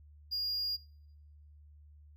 triangle tone, 4837 Hz, D#8, 50 cents flat, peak -31 dBFS, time 0.31-0.77 s, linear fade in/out 20 ms, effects noise-tail reverb RT60 0.9 s tail -25 dB re dry + added 74 Hz sine -54 dBFS peak until 2.16 s

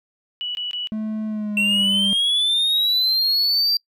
sine tone bursts, 2946 Hz, F#7, 8 cents flat, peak -24 dBFS, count 3, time 0.41-0.872 s, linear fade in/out 0 ms, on 140 ms, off 21 ms
triangle tone with pitch glide, 216.6 to 198.62 Hz, A3 to G3, -27 to +23 cents, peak -21 dBFS, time 0.92-2.13 s, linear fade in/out 0 ms, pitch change -150 cents, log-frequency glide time 1.27-1.86 s
triangle linear sweep, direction up, 2700 to 4721 Hz, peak -15 dBFS, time 1.57-3.77 s, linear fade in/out 2 ms
effects noise-tail reverb RT60 0.1 s tail -25 dB re dry

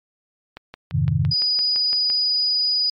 click train, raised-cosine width 0.3 ms, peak -19 dBFS, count 10, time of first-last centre 0.57-2.101 s, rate 5.88 Hz
sine chord, F minor seventh, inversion none, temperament equal with one note detuned, 87.31 / 103.83 / 132.03 / 155.56 Hz, F2 / Ab2 / C3 / Eb3, 0 / 0 / +16 / 0 cents, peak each -25 / -23 / -21 / -21 dBFS, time 0.91-1.34 s, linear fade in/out 50 ms
sine tone, 4938 Hz, D#8, 14 cents flat, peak -17 dBFS, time 1.31-2.9 s, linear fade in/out 5 ms
effects MP3 96 kbps

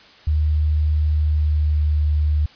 sine tone with pitch glide, 76.2 to 75.24 Hz, D#2 to D2, -36 to +42 cents, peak -15 dBFS, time 0.27-2.46 s, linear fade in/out 5 ms, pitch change -22 cents, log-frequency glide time 1.13-2 s, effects white hiss -47 dBFS RMS until 2.55 s + resampled to 11025 Hz

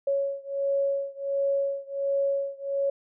sine beating tone pair, 554.4 / 555.8 Hz, C#5 / C#5, 0 / +4 cents, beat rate 1.4 Hz, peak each -27 / -28 dBFS, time 0.07-2.9 s, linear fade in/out 5 ms, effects none

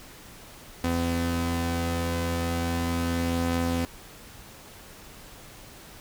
sawtooth tone pair together, 84.51 / 253.9 Hz, E2 / B3, +44 / +48 cents, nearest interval octave + perfect fifth, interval 1904 cents, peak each -24 dBFS, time 0.84-3.85 s, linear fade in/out 0 ms, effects pink hiss -47 dBFS RMS until 6 s

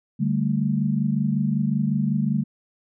sine chord, D suspended fourth, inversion none, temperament equal with one note detuned, 146.83 / 196 / 221.4 Hz, D3 / G3 / A3, 0 / 0 / +11 cents, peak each -24 dBFS, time 0.19-2.44 s, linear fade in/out 20 ms, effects none

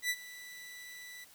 sawtooth tone with ADSR envelope, 1975.5 Hz, B6, in tune, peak -25 dBFS, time 0.02-1.25 s, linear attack 77 ms, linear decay 54 ms, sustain -18 dB, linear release 15 ms, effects white hiss -59 dBFS RMS until 1.34 s

